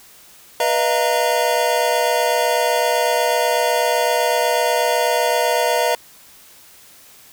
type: tone cluster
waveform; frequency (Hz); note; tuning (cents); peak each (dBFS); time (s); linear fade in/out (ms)
square; 488.4 / 614 / 682 / 929; B4 / D#5 / F5 / A#5; -19 / -23 / -41 / -6; -22; 0.6-5.95; 2
effects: white hiss -46 dBFS RMS until 7.32 s